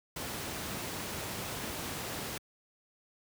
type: noise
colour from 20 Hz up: pink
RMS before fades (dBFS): -38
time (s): 0.16-2.38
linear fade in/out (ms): 5
effects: high-pass 80 Hz 12 dB/octave